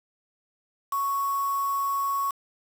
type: tone with quantisation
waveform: sine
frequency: 1108.7 Hz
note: C#6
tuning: in tune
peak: -24 dBFS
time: 0.92-2.31 s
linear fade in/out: 5 ms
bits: 6
effects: none